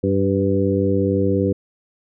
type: harmonic tone with a mistuned harmonic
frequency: 97.2 Hz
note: G2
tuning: 14 cents flat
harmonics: 1 / 2 / 3 / 4 / 5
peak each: -22 / -22 / -22 / -22 / -22 dBFS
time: 0.03-1.53 s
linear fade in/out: 10 ms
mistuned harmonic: 5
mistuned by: +23 cents
effects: none